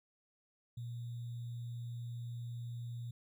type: tone with sample-and-hold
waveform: sine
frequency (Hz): 118.8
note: A#2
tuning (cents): +33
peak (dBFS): -40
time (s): 0.77-3.11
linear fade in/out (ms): 5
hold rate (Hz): 3675
effects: none